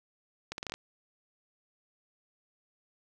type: accelerating click train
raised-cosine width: 0.2 ms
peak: -19 dBFS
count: 7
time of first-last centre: 0.52-0.74 s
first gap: 61 ms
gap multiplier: 0.79
effects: none